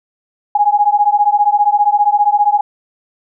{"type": "beating tone pair", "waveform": "sine", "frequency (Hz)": [820, 835], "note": ["G#5", "G#5"], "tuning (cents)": [-22, 9], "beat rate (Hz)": 15, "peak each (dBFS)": -12, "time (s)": [0.55, 2.61], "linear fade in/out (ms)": 5, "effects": []}